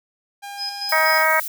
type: tone with pitch glide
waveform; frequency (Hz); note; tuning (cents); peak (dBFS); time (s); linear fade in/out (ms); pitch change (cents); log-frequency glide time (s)
sawtooth; 805 to 810.6; G5 to G#5; +46 to -42; -28; 0.42-1.24; 20; +12; 0.61-1
type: tone with tremolo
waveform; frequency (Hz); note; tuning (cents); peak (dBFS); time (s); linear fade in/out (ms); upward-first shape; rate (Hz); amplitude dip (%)
sine; 5040; D#8; +21; -24; 0.57-1.26; 50; square; 4.1; 60
type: noise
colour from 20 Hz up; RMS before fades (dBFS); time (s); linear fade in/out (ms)
violet; -29; 0.89-1.48; 2
type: harmonic tone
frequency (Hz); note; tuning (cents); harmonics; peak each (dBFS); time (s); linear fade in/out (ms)
316.3; D#4; +29; 2 / 3 / 4 / 5 / 6 / 7; -22 / -22 / -22 / -22 / -22 / -22; 0.92-1.4; 5
effects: none